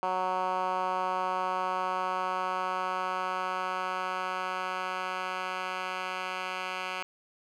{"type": "tone with band-pass filter sweep", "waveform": "10% pulse", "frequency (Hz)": 185, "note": "F#3", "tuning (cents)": 0, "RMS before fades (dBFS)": -32, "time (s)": [0.03, 7.03], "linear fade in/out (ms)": 0, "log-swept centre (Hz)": [930, 2000], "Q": 1.8, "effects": []}